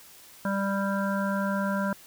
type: harmonic tone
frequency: 197.3 Hz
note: G3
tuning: 11 cents sharp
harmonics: 1 / 3 / 5 / 7 / 8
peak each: -27 / -32 / -34 / -35 / -36 dBFS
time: 0.45-1.93 s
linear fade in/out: 2 ms
effects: white hiss -51 dBFS RMS until 2.06 s